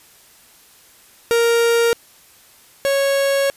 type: tone pair in turn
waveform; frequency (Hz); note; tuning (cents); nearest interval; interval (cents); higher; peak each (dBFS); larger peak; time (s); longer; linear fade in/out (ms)
45% pulse; 466.2 / 552.5; A#4 / C#5; 0 / -6; minor third; 294; second; -13 / -15; first; 1.31-1.93 / 2.85-3.5; second; 0
effects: white hiss -49 dBFS RMS until 3.56 s + resampled to 32000 Hz